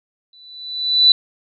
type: tone with exponential growth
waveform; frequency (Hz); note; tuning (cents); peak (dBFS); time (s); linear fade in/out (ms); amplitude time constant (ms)
sine; 3978; B7; +12; -5; 0.33-1.12; 2; 170
effects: none